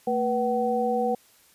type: tone cluster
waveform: sine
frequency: 224.8 / 487.8 / 756 Hz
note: A3 / B4 / F#5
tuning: +37 / -21 / +37 cents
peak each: -29 / -25 / -26 dBFS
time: 0.07-1.15 s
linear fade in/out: 5 ms
effects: white hiss -58 dBFS RMS until 1.54 s + resampled to 32000 Hz